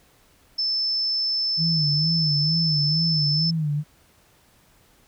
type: tone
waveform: sine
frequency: 5274 Hz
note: E8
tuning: in tune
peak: -21 dBFS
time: 0.58-3.51 s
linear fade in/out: 10 ms
type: tone with vibrato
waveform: sine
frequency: 155.56 Hz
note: D#3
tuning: in tune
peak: -21 dBFS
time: 1.57-3.84 s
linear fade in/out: 50 ms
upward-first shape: sine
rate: 2.2 Hz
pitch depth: 110 cents each way
effects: pink hiss -58 dBFS RMS until 5.07 s